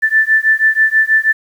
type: beating tone pair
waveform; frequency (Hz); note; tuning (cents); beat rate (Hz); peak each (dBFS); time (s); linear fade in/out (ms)
sine; 1760 / 1766.2; A6 / A6; 0 / +6; 6.2; -12; 0.02-1.33; 20
effects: 7-bit